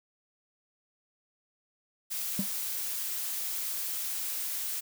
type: noise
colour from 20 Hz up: blue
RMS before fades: -34 dBFS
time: 2.1-4.81 s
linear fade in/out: 20 ms
type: tone with exponential decay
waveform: triangle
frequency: 197.3 Hz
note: G3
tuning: 11 cents sharp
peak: -22 dBFS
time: 2.39-2.49 s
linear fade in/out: 2 ms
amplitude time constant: 20 ms
effects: none